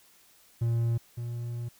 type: tone pair in turn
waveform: triangle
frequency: 116.54 / 118.92 Hz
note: A#2 / A#2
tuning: 0 / +35 cents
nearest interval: unison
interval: 35 cents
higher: second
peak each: -22 / -30 dBFS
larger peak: first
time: 0.61-0.98 / 1.17-1.69 s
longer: second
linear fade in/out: 10 ms
effects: white hiss -60 dBFS RMS until 1.79 s